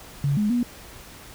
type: tone with pitch steps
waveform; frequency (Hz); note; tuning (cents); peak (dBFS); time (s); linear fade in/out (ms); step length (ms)
sine; 141.2 / 209.5 / 241.9; C#3 / G#3 / B3; +32 / +15 / -36; -19; 0.24-0.63; 2; 130
effects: added 50 Hz sine -53 dBFS peak until 1.34 s + pink hiss -44 dBFS RMS until 1.34 s